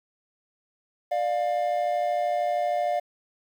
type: tone pair together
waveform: triangle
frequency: 593 / 706 Hz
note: D5 / F5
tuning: +17 / +19 cents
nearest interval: minor third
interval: 302 cents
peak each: -25 / -23 dBFS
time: 1.11-3 s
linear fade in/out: 10 ms
effects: 9-bit